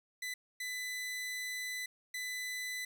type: tone bursts at uneven times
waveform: sawtooth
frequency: 2000 Hz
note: B6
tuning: 21 cents sharp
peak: -34 dBFS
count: 3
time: 0.22-0.34 / 0.6-1.86 / 2.14-2.85 s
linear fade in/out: 5 ms
effects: none

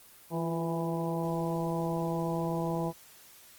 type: harmonic tone with a mistuned harmonic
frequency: 165.4 Hz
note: E3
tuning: 6 cents sharp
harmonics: 1 / 2 / 3 / 4 / 5 / 6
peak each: -32 / -35 / -37 / -38 / -39 / -40 dBFS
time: 0.3-2.93 s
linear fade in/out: 50 ms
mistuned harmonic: 2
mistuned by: +40 cents
effects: white hiss -55 dBFS RMS until 3.58 s + Opus 24 kbps

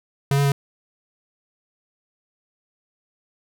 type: tone with pitch steps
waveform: square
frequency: 139.3 / 141.4 / 139.7 Hz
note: C#3 / C#3 / C#3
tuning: +9 / +35 / +14 cents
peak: -17 dBFS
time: 0.31-0.52 s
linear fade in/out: 2 ms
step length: 70 ms
effects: 9-bit

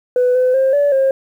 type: tone with pitch steps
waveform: sine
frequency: 497.5 / 507 / 531 / 575 / 536 Hz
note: B4 / B4 / C5 / D5 / C5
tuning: +13 / +45 / +25 / -37 / +42 cents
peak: -9 dBFS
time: 0.16-1.11 s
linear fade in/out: 2 ms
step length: 190 ms
effects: tanh soft clip ceiling -8 dBFS + 8-bit

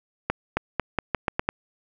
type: accelerating click train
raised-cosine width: 0.5 ms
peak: -7 dBFS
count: 8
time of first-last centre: 0.3-1.49 s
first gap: 270 ms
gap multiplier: 0.84
effects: none

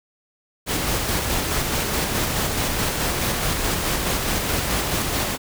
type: noise with tremolo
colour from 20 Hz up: pink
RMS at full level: -22 dBFS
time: 0.66-5.38 s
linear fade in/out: 50 ms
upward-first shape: square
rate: 4.7 Hz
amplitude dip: 25%
effects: none

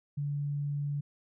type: tone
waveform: sine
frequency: 144.1 Hz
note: D3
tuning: 33 cents flat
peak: -30 dBFS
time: 0.17-1.01 s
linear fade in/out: 10 ms
effects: none

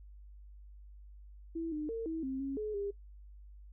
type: tone with pitch steps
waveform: sine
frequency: 329.7 / 303 / 454.5 / 323.4 / 264.8 / 273.2 / 425.9 / 402.5 Hz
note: E4 / D#4 / A#4 / E4 / C4 / C#4 / G#4 / G4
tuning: 0 / -46 / -44 / -33 / +21 / -25 / +44 / +46 cents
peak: -34 dBFS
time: 1.55-2.91 s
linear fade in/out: 10 ms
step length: 170 ms
effects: noise-tail reverb RT60 0.1 s tail -20 dB re dry + added 50 Hz sine -50 dBFS peak until 3.72 s

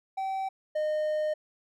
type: tone pair in turn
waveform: triangle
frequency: 770 / 612.6 Hz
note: G5 / D#5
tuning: -31 / -27 cents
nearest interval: major third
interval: 396 cents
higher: first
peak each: -27 / -24 dBFS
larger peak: second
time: 0.17-0.49 / 0.75-1.34 s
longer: second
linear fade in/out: 10 ms
effects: none

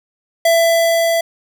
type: tone with level ramp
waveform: square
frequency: 667 Hz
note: E5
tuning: 20 cents sharp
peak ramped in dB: -10 to -14 dBFS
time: 0.45-1.21 s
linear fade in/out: 5 ms
effects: none

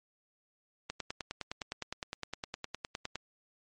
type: click train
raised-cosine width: 0.2 ms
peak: -19 dBFS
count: 23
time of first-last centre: 0.9-3.156 s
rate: 9.75 Hz
effects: MP3 48 kbps

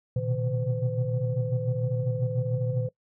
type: tone cluster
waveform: sine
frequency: 117.9 / 125.1 / 130.9 / 156.5 / 509 Hz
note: A#2 / B2 / C3 / D#3 / C5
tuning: +20 / +23 / +1 / +10 / -48 cents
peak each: -28 / -31 / -32 / -35 / -32 dBFS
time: 0.16-2.89 s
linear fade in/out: 5 ms
effects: noise-tail reverb RT60 0.1 s tail -20 dB re dry + tanh soft clip ceiling -15 dBFS

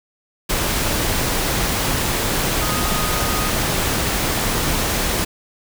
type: tone in noise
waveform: sine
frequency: 1244.5 Hz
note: D#6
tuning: in tune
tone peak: -27 dBFS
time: 2.61-3.5 s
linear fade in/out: 10 ms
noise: pink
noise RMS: -20 dBFS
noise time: 0.49-5.25 s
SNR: -10 dB
effects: none

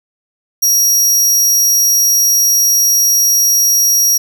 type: tone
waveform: sawtooth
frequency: 5680 Hz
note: F8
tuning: 28 cents sharp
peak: -6 dBFS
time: 0.62-4.18 s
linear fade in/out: 10 ms
effects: none

